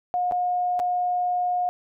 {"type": "tone with dropouts", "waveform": "sine", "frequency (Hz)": 718, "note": "F5", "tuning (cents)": 48, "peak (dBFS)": -21, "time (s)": [0.14, 1.69], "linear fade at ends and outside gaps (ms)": 0, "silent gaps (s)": [[0.312, 0.321], [0.793, 0.799]], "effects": []}